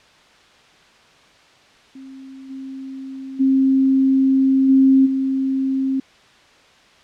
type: tone with level steps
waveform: sine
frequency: 266.9 Hz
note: C4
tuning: 35 cents sharp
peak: -35 / -29 / -12 / -9 / -17 dBFS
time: 1.95-6 s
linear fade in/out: 5 ms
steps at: 2.49 / 3.39 / 4.68 / 5.05 s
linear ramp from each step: 20 ms
effects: white hiss -50 dBFS RMS until 7.03 s + low-pass 4000 Hz 12 dB/octave